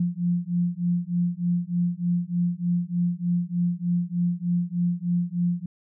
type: beating tone pair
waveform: sine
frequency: 173.3 / 176.6 Hz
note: F3 / F3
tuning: -13 / +20 cents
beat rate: 3.3 Hz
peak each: -25 dBFS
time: 0-5.66 s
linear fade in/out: 5 ms
effects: none